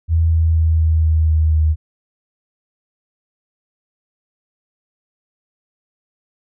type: tone with pitch steps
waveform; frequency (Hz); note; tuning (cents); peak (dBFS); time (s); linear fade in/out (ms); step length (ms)
sine; 81.9 / 81.24 / 80.59 / 79.94 / 79.29 / 78.65 / 78.02; E2 / E2 / E2 / D#2 / D#2 / D#2 / D#2; -11 / -25 / -39 / +47 / +33 / +19 / +5; -11; 0.08-1.76; 50; 240
effects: none